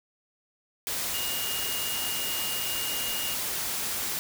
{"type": "tone in noise", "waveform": "sine", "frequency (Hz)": 2853, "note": "F7", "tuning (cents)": 36, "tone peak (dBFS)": -34, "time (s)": [1.14, 3.34], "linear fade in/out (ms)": 0, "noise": "white", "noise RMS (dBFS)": -31, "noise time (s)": [0.87, 4.19], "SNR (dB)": -6, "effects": []}